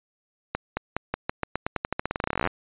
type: accelerating click train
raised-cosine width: 0.5 ms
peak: -10 dBFS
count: 29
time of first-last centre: 0.55-2.473 s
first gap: 220 ms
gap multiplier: 0.89
effects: resampled to 8000 Hz